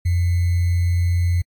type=tone with sample-and-hold; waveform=sine; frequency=87.31 Hz; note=F2; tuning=in tune; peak=-15 dBFS; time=0.05-1.42 s; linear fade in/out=10 ms; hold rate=2100 Hz; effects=AAC 64 kbps